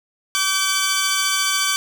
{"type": "tone pair together", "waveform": "10% pulse", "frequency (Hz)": [1152, 1540.7], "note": ["D6", "G6"], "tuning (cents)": [-34, -30], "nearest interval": "perfect fourth", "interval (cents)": 504, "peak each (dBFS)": -12, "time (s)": [0.35, 1.76], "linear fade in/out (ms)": 0, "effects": []}